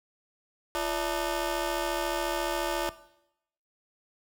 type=ring-modulated tone; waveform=15% pulse; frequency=307.1 Hz; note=D#4; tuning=23 cents flat; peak=-18 dBFS; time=0.75-2.89 s; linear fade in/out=0 ms; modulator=270 Hz; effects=noise-tail reverb RT60 0.8 s tail -17 dB re dry + high-pass 60 Hz 12 dB/octave